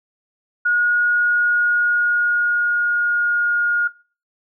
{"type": "tone with pitch glide", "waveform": "sine", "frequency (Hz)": [1444, 1427.4], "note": ["F#6", "F6"], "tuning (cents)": [-43, 37], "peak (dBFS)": -14, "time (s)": [0.65, 3.88], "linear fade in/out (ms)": 10, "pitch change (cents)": -20, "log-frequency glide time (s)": [1.04, 3.63], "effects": ["noise-tail reverb RT60 0.4 s tail -22 dB re dry"]}